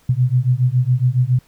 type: beating tone pair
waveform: sine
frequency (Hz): 122.4 / 129.6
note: B2 / C3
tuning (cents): -15 / -16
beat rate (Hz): 7.2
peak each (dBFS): -16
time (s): 0.09-1.39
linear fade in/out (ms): 5
effects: pink hiss -55 dBFS RMS until 1.47 s